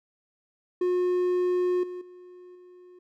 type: tone with level steps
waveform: triangle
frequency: 360 Hz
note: F#4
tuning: 47 cents flat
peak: -20 / -32 / -43 / -46 dBFS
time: 0.81-2.99 s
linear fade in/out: 5 ms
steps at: 1.83 / 2.01 / 2.55 s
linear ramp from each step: 5 ms
effects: none